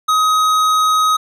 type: tone with tanh clipping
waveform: sine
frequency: 1262 Hz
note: D#6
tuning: 24 cents sharp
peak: -13 dBFS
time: 0.08-1.17 s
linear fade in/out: 10 ms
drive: 15 dB
effects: none